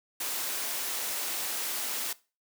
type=high-pass noise; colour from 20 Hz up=white; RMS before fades=-33 dBFS; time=0.2-2.13 s; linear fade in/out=5 ms; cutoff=300 Hz; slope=12 dB/octave; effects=noise-tail reverb RT60 0.3 s tail -19 dB re dry